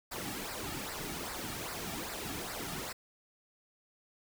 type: noise with flanger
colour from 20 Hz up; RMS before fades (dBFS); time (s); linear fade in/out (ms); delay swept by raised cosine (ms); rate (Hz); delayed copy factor
pink; -40; 0.11-2.93; 10; 0.3 to 2; 2.5; -0.65
effects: none